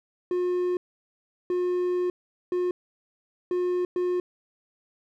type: tone bursts at uneven times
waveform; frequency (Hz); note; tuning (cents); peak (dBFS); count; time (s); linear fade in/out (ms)
triangle; 358.9; F4; +47; -21; 5; 0.31-0.77 / 1.5-2.1 / 2.52-2.71 / 3.51-3.85 / 3.96-4.2; 2
effects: none